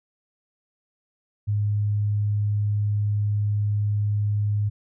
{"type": "tone", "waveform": "sine", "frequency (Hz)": 103.83, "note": "G#2", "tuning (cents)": 0, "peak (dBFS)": -20, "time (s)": [1.47, 4.7], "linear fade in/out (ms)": 20, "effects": []}